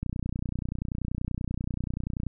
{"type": "click train", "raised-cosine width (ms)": 5, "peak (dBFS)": -18, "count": 69, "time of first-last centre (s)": [0.03, 2.267], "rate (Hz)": 30.4, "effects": []}